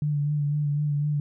sine tone with vibrato, 146.83 Hz, D3, in tune, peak -22 dBFS, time 0.02-1.2 s, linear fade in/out 2 ms, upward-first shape sine, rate 4 Hz, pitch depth 30 cents each way, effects none

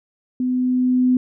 sine tone with level ramp, 252.5 Hz, B3, 39 cents sharp, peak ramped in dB -18 to -12 dBFS, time 0.4-1.17 s, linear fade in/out 2 ms, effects none

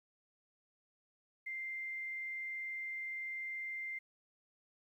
sine tone, 2093 Hz, C7, in tune, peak -39 dBFS, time 1.46-3.99 s, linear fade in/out 10 ms, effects 12-bit

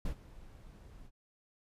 brown noise with ADSR envelope, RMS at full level -34 dBFS, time 0.05-1.11 s, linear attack 7 ms, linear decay 90 ms, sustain -18 dB, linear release 59 ms, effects resampled to 32000 Hz

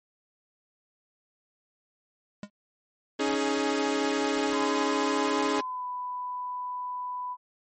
square tone with exponential decay, 204.8 Hz, G#3, 24 cents flat, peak -32 dBFS, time 2.43-2.5 s, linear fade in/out 2 ms, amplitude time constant 15 ms
sawtooth chord, C# suspended second, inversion none, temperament equal with one note detuned, 277.2 / 311.1 / 418.4 Hz, C#4 / D#4 / G#4, 0 / 0 / +13 cents, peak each -25 / -27 / -25 dBFS, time 3.19-5.61 s, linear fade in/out 10 ms
sine tone with pitch glide, 1025 to 994.1 Hz, C6 to B5, -36 to +11 cents, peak -31 dBFS, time 4.51-7.37 s, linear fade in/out 50 ms, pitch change -53 cents, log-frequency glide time 5.54-5.86 s
effects MP3 32 kbps

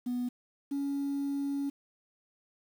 sine tone pair in turn, 246 / 280.2 Hz, B3 / C#4, -7 / +19 cents, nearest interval major second, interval 226 cents, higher second, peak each -28 dBFS, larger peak neither, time 0.06-0.29 / 0.71-1.7 s, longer second, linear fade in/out 10 ms, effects tanh soft clip ceiling -28 dBFS + 9-bit

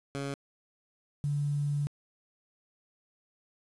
15% pulse / sine tone pair in turn, 139.4 / 144.66 Hz, C#3 / D3, +10 / -26 cents, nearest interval minor second, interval 64 cents, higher second, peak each -27 dBFS, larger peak neither, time 0.15-0.34 / 1.24-1.87 s, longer second, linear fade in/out 0 ms, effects resampled to 24000 Hz + 9-bit

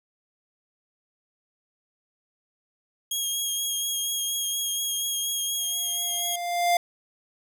15% pulse tone with vibrato, 3272 Hz, G#7, 26 cents flat, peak -19 dBFS, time 3.11-6.36 s, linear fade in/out 5 ms, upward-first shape sine, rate 4.2 Hz, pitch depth 19 cents each way
square tone with exponential growth, 698.5 Hz, F5, in tune, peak -18 dBFS, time 5.57-6.77 s, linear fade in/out 2 ms, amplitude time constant 260 ms
effects none

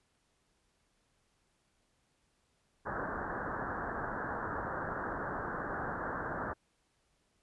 white low-pass noise, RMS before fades -38 dBFS, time 2.85-6.54 s, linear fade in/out 20 ms, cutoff 1700 Hz, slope 96 dB/octave, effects pink hiss -75 dBFS RMS until 7.42 s + resampled to 24000 Hz

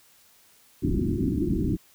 white low-pass noise, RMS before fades -25 dBFS, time 0.82-1.77 s, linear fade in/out 20 ms, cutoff 360 Hz, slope 96 dB/octave, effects white hiss -58 dBFS RMS until 1.94 s

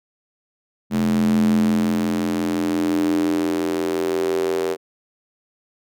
square tone with high-pass filter sweep, 42.88 Hz, F1, 31 cents flat, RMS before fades -20 dBFS, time 0.9-4.77 s, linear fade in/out 50 ms, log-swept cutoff 190 to 420 Hz, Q 6.5, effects none

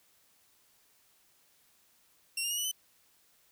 15% pulse tone with pitch steps, 2741 / 2810 / 2881 / 2953 / 3027 Hz, F7 / F7 / F#7 / F#7 / F#7, -33 / +10 / -47 / -4 / +39 cents, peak -24 dBFS, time 2.37-2.715 s, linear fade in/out 5 ms, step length 69 ms, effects white hiss -67 dBFS RMS until 3.51 s

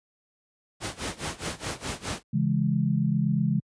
pink noise with tremolo, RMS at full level -30 dBFS, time 0.8-2.23 s, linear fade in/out 50 ms, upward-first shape sine, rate 4.8 Hz, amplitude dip 90%
sine chord, C# minor, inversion none, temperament just, 138.59 / 166.31 / 207.9 Hz, C#3 / E3 / G#3, 0 / +16 / +2 cents, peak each -26 dBFS, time 2.33-3.6 s, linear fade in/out 10 ms
effects high-pass 60 Hz 12 dB/octave + resampled to 22050 Hz

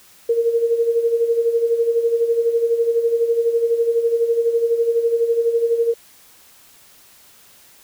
sine tone with tremolo, 464.4 Hz, A#4, 7 cents flat, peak -12 dBFS, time 0.29-5.94 s, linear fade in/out 5 ms, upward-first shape sine, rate 12 Hz, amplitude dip 65%, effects white hiss -49 dBFS RMS until 7.83 s

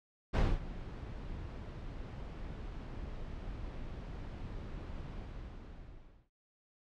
brown noise with ADSR envelope, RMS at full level -25 dBFS, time 0.33-6.3 s, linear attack 24 ms, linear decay 240 ms, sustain -18 dB, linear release 1200 ms, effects low-pass 4000 Hz 12 dB/octave

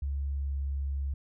sine tone with pitch glide, 69.7 to 69.18 Hz, C#2 to C#2, +10 to -3 cents, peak -29 dBFS, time 0.02-1.14 s, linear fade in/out 5 ms, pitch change -13 cents, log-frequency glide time 0.35-0.57 s, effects none

